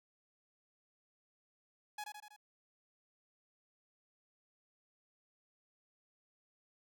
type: tone with echo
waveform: sawtooth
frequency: 839 Hz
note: G#5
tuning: 17 cents sharp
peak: -37 dBFS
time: 1.98-2.04 s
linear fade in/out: 5 ms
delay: 81 ms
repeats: 4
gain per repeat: -4 dB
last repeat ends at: 2.364 s
effects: none